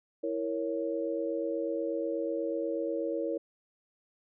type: chord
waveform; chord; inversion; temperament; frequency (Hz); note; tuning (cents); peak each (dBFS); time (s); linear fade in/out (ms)
sine; A# diminished; second; equal; 329.6 / 466.2 / 554.4; E4 / A#4 / C#5; 0 / 0 / 0; -34; 0.23-3.38; 10
effects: none